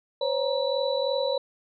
sine tone cluster, 512 / 555 / 942 / 3950 Hz, C5 / C#5 / A#5 / B7, -38 / +2 / +18 / 0 cents, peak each -28 / -26 / -34 / -33 dBFS, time 0.21-1.38 s, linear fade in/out 5 ms, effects none

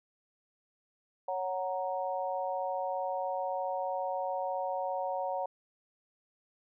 sine chord, F# major, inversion second, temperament equal, 554.4 / 740 / 932.3 Hz, C#5 / F#5 / A#5, 0 / 0 / 0 cents, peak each -35 / -35 / -37 dBFS, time 1.28-5.46 s, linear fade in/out 5 ms, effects none

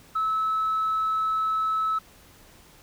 sine tone, 1300 Hz, E6, 24 cents flat, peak -21 dBFS, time 0.15-1.99 s, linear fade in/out 10 ms, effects tanh soft clip ceiling -19 dBFS + pink hiss -53 dBFS RMS until 2.82 s

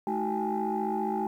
sine tone cluster, 215.1 / 317.9 / 376.8 / 803 / 858 Hz, A3 / D#4 / F#4 / G5 / A5, -39 / +37 / +32 / +41 / -44 cents, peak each -32 / -36 / -32 / -31 / -33 dBFS, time 0.07-1.27 s, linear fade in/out 2 ms, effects tanh soft clip ceiling -20 dBFS + 10-bit

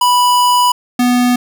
square tone pair in turn, 985 / 246.2 Hz, B5 / B3, -5 / -5 cents, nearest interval 2 octaves, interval 2400 cents, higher first, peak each -9 / -10 dBFS, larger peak first, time 0.01-0.72 / 0.99-1.36 s, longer first, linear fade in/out 5 ms, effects none

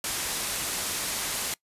white low-pass noise, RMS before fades -31 dBFS, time 0.04-1.54 s, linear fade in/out 2 ms, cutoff 12000 Hz, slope 24 dB/octave, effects noise-tail reverb RT60 0.1 s tail -23 dB re dry + resampled to 32000 Hz

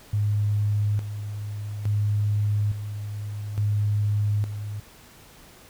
sine tone with tremolo, 104 Hz, G#2, 3 cents sharp, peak -20 dBFS, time 0.13-4.8 s, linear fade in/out 5 ms, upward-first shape square, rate 0.58 Hz, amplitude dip 65%, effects pink hiss -50 dBFS RMS until 5.69 s

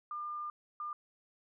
sine tone bursts at uneven times, 1202 Hz, D6, 40 cents sharp, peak -37 dBFS, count 2, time 0.11-0.5 / 0.8-0.93 s, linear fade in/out 2 ms, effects none

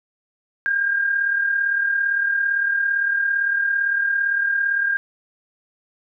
sine tone pair together, 1573 / 1610.7 Hz, G6 / G6, +6 / +47 cents, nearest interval unison, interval 41 cents, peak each -27 / -18 dBFS, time 0.66-4.97 s, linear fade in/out 0 ms, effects none

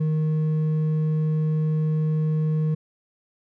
sine tone with hard clipping, 155.56 Hz, D#3, in tune, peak -21 dBFS, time 0-2.75 s, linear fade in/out 10 ms, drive 4 dB, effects none

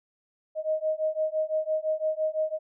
sine beating tone pair, 622.3 / 628.2 Hz, D#5 / D#5, 0 / +16 cents, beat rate 5.9 Hz, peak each -28 dBFS, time 0.55-2.59 s, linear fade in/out 50 ms, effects none

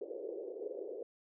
white band-pass noise, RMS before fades -43 dBFS, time 0.01-1.03 s, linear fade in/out 5 ms, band 370 to 500 Hz, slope 48 dB/octave, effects none

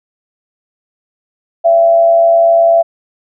sine tone with frequency modulation, 672 Hz, E5, 33 cents sharp, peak -5 dBFS, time 1.64-2.83 s, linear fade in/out 20 ms, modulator 99.2 Hz, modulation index 0.34, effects none

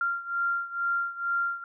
sine beating tone pair, 1386 / 1388.2 Hz, F6 / F6, -14 / -11 cents, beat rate 2.2 Hz, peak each -28 / -31 dBFS, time 0.01-1.64 s, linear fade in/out 2 ms, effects none

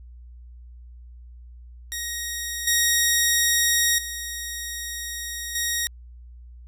10% pulse tone with level steps, 1880 Hz, A#6, 14 cents sharp, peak -19 / -9 / -21 / -14 dBFS, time 1.92-5.87 s, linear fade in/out 0 ms, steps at 2.67 / 3.98 / 5.55 s, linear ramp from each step 5 ms, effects added 60 Hz sine -41 dBFS peak until 6.67 s

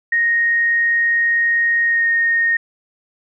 sine tone with pitch glide, 1864.7 to 1850.8 Hz, A#6 to A#6, 0 to -13 cents, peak -13 dBFS, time 0.12-2.57 s, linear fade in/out 5 ms, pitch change -13 cents, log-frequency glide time 1.85-2.08 s, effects none

